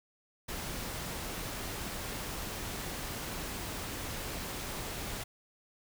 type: noise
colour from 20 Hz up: pink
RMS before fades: -39 dBFS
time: 0.48-5.24 s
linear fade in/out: 10 ms
effects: none